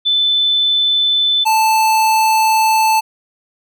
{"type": "tone pair in turn", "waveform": ["sine", "square"], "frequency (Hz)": [3516, 879], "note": ["A7", "A5"], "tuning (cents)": [-2, -2], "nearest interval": "2 octaves", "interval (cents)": 2400, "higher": "first", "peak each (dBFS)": -11, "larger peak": "neither", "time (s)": [[0.05, 1.45], [1.45, 3.01]], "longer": "second", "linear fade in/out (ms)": 20, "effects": []}